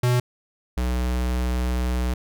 square tone pair in turn, 123.47 / 61.88 Hz, B2 / B1, 0 / +4 cents, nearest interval octave, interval 1196 cents, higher first, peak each -18 / -22 dBFS, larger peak first, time 0.03-0.2 / 0.77-2.14 s, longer second, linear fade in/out 5 ms, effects none

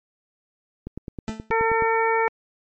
click train, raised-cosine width 3 ms, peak -19 dBFS, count 10, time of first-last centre 0.87-1.822 s, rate 9.45 Hz
40% pulse tone with exponential decay, 220 Hz, A3, in tune, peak -23 dBFS, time 1.28-1.51 s, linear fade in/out 0 ms, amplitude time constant 50 ms
harmonic tone, 451.5 Hz, A4, 45 cents sharp, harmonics 1 / 2 / 3 / 4 / 5, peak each -22 / -22 / -28 / -28 / -28 dBFS, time 1.51-2.28 s, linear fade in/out 0 ms
effects MP3 32 kbps

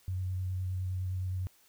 sine tone with vibrato, 92.5 Hz, F#2, in tune, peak -31 dBFS, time 0.08-1.47 s, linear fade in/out 0 ms, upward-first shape square, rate 9.7 Hz, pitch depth 12 cents each way, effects white hiss -64 dBFS RMS until 1.68 s

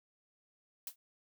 blue noise with exponential decay, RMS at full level -36 dBFS, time 0.87-0.96 s, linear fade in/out 2 ms, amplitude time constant 18 ms, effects none

